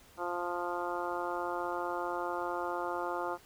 harmonic tone, 175.4 Hz, F3, 8 cents sharp, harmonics 2 / 3 / 4 / 5 / 6 / 7 / 8, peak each -39 / -40 / -40 / -39 / -42 / -41 / -44 dBFS, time 0.17-3.38 s, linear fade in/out 50 ms, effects pink hiss -59 dBFS RMS until 3.45 s

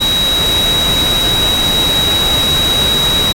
sine tone in noise, 3841 Hz, B7, 49 cents flat, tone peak -11 dBFS, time 0-3.33 s, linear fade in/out 20 ms, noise pink, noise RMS -19 dBFS, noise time 0-3.33 s, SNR +5 dB, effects AAC 48 kbps

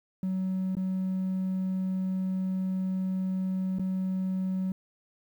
triangle tone with dropouts, 187.6 Hz, F#3, 24 cents sharp, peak -24 dBFS, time 0.23-4.72 s, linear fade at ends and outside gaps 2 ms, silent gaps 0.752-0.768 / 3.786-3.795 s, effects tanh soft clip ceiling -22 dBFS + 10-bit

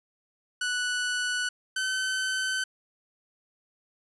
sawtooth tone pair in turn, 1480 / 1526.9 Hz, F#6 / G6, 0 / -46 cents, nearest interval minor second, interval 54 cents, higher second, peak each -23 / -23 dBFS, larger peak neither, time 0.61-1.49 / 1.76-2.64 s, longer neither, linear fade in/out 5 ms, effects resampled to 24000 Hz + 10-bit

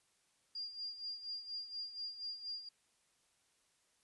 sine tone with tremolo, 4804 Hz, D8, 38 cents sharp, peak -39 dBFS, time 0.55-2.69 s, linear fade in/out 5 ms, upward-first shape sine, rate 4.2 Hz, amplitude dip 70%, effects white hiss -75 dBFS RMS until 4.03 s + resampled to 24000 Hz

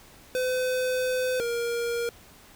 square tone pair in turn, 508 / 471 Hz, B4 / A#4, +49 / +18 cents, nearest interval minor second, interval 131 cents, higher first, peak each -25 / -27 dBFS, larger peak first, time 0.35-1.4 / 1.4-2.09 s, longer first, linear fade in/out 0 ms, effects pink hiss -52 dBFS RMS until 2.55 s

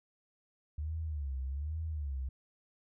sine tone with vibrato, 72.7 Hz, D2, 17 cents flat, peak -34 dBFS, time 0.78-2.29 s, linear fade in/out 5 ms, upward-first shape sine, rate 1.2 Hz, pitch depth 180 cents each way, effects none

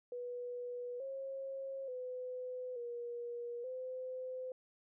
sine tone with pitch steps, 489.4 / 540 / 504 / 477.2 / 512 Hz, B4 / C#5 / B4 / A#4 / C5, -16 / -45 / +35 / +41 / -38 cents, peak -40 dBFS, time 0.12-4.52 s, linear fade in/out 2 ms, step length 880 ms, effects none

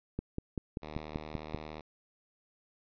click train, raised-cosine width 3 ms, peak -21 dBFS, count 8, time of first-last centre 0.19-1.547 s, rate 5.16 Hz
5% pulse tone with pitch glide, 76.6 to 77.18 Hz, D#2 to D#2, -27 to -13 cents, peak -31 dBFS, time 0.82-1.81 s, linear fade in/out 5 ms, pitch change +14 cents, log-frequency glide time 0.94-1.43 s
effects resampled to 11025 Hz

